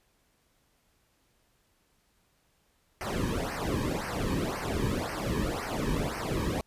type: noise with flanger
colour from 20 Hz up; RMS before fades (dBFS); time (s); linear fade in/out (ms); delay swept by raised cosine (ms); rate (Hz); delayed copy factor
brown; -31; 3.01-6.61; 0; 0.27 to 1.47; 1.9; -0.95
effects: pink hiss -70 dBFS RMS until 6.66 s + resampled to 32000 Hz